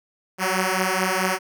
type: beating tone pair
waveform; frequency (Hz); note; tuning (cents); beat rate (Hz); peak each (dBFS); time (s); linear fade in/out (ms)
5% pulse; 185 / 189.6; F#3 / F#3; 0 / +43; 4.6; -12; 0.38-1.39; 50
effects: none